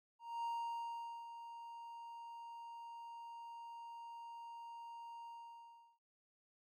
triangle tone with ADSR envelope, 932.3 Hz, A#5, in tune, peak -36 dBFS, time 0.19-5.99 s, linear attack 250 ms, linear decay 810 ms, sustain -11 dB, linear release 730 ms, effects none

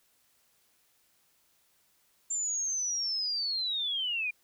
sine linear sweep, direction down, 7290 to 2385 Hz, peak -29 dBFS, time 2.3-4.31 s, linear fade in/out 10 ms, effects white hiss -69 dBFS RMS until 4.43 s

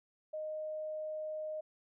sine tone, 619 Hz, D#5, 9 cents flat, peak -37 dBFS, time 0.33-1.61 s, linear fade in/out 10 ms, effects none

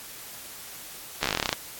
slowing click train, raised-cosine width 0.2 ms, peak -6 dBFS, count 14, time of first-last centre 1.23-1.528 s, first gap 13 ms, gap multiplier 1.09, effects white hiss -42 dBFS RMS until 1.79 s + AAC 64 kbps

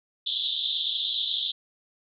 pink band-pass noise, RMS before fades -29 dBFS, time 0.26-1.52 s, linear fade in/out 10 ms, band 3300 to 3800 Hz, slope 96 dB/octave, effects none

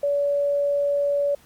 sine tone, 571 Hz, D5, 49 cents flat, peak -19 dBFS, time 0.03-1.35 s, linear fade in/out 5 ms, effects pink hiss -55 dBFS RMS until 1.45 s + Opus 48 kbps

